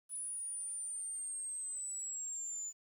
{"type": "linear sweep", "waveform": "sine", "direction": "down", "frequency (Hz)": [9956, 6980], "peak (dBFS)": -38, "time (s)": [0.09, 2.73], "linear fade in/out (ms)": 50, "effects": ["tanh soft clip ceiling -34 dBFS", "11-bit"]}